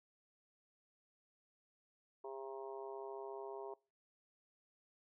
harmonic tone, 134.4 Hz, C3, 47 cents sharp, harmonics 3 / 4 / 5 / 6 / 7 / 8, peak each -47 / -57 / -52 / -58 / -52 / -59 dBFS, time 2.24-3.74 s, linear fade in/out 5 ms, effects noise-tail reverb RT60 0.3 s tail -23 dB re dry

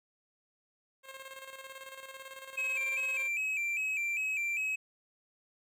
10% pulse tone with tremolo, 534 Hz, C5, 35 cents sharp, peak -35 dBFS, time 1.03-3.29 s, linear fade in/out 50 ms, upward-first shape square, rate 18 Hz, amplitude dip 55%
triangle tone with vibrato, 2455 Hz, D#7, 24 cents flat, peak -29 dBFS, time 2.57-4.76 s, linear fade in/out 10 ms, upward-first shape square, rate 2.5 Hz, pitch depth 70 cents each way
effects none

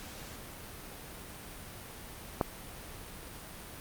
click, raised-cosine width 1 ms, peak -12 dBFS, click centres 2.412 s, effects pink hiss -46 dBFS RMS until 3.8 s + Opus 48 kbps

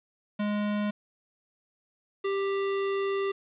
square tone pair in turn, 207.7 / 393.6 Hz, G#3 / G4, 0 / +7 cents, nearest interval major seventh, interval 1107 cents, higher second, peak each -27 dBFS, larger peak neither, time 0.39-0.91 / 2.24-3.32 s, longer second, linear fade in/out 10 ms, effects resampled to 8000 Hz + 9-bit

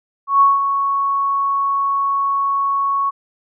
sine tone with ADSR envelope, 1108.7 Hz, C#6, in tune, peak -7 dBFS, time 0.27-3.11 s, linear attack 140 ms, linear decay 180 ms, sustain -8 dB, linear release 23 ms, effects none

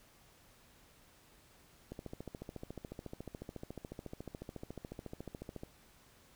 click train, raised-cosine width 2 ms, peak -30 dBFS, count 53, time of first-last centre 1.92-5.634 s, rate 14 Hz, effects pink hiss -64 dBFS RMS until 6.35 s

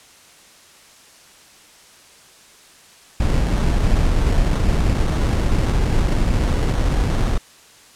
brown noise with sample-and-hold, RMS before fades -17 dBFS, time 3.2-7.38 s, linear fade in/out 5 ms, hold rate 2450 Hz, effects white hiss -47 dBFS RMS until 7.95 s + low-pass 9000 Hz 12 dB/octave

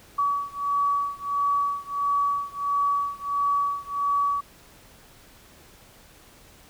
sine beating tone pair, 1137 / 1138.5 Hz, C#6 / C#6, +44 / +46 cents, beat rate 1.5 Hz, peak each -25 / -26 dBFS, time 0.18-4.41 s, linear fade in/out 10 ms, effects pink hiss -52 dBFS RMS until 6.69 s

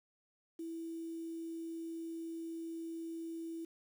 sine tone with quantisation, 329.6 Hz, E4, in tune, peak -40 dBFS, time 0.59-3.65 s, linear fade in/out 5 ms, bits 10, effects none

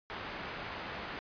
white low-pass noise, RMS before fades -42 dBFS, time 0.1-1.19 s, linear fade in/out 0 ms, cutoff 2000 Hz, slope 12 dB/octave, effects resampled to 11025 Hz

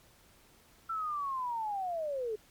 sine linear sweep, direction down, 1348 to 415.3 Hz, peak -32 dBFS, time 0.89-2.36 s, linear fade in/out 10 ms, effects pink hiss -62 dBFS RMS until 2.5 s + MP3 96 kbps

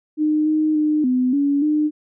sine tone with pitch steps, 305.4 / 309.3 / 303.9 / 253 / 283.5 / 302.5 Hz, D#4 / D#4 / D#4 / B3 / C#4 / D#4, -32 / -10 / -41 / +42 / +39 / -49 cents, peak -15 dBFS, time 0.17-1.91 s, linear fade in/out 50 ms, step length 290 ms, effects none

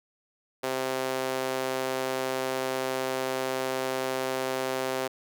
sawtooth tone with high-pass filter, 130.81 Hz, C3, in tune, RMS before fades -30 dBFS, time 0.63-5.08 s, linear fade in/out 10 ms, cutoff 460 Hz, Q 1.5, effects none

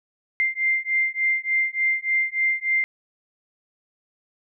sine beating tone pair, 2093 / 2096.4 Hz, C7 / C7, 0 / +3 cents, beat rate 3.4 Hz, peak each -23 / -23 dBFS, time 0.4-2.84 s, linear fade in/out 0 ms, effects none

